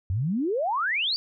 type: exponential sweep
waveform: sine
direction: up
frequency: 85.3 to 4779 Hz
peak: -23 dBFS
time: 0.1-1.16 s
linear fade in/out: 0 ms
effects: none